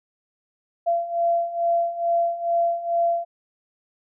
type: beating tone pair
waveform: sine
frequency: 681 / 683.3 Hz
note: F5 / F5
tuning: -44 / -38 cents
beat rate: 2.3 Hz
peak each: -25 / -21 dBFS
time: 0.86-3.25 s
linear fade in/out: 20 ms
effects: none